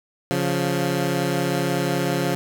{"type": "tone pair together", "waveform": "15% pulse", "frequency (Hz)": [139.6, 175.88], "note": ["C#3", "F3"], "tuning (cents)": [13, 13], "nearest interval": "major third", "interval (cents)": 400, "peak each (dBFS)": -17, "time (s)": [0.31, 2.35], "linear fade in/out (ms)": 0, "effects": []}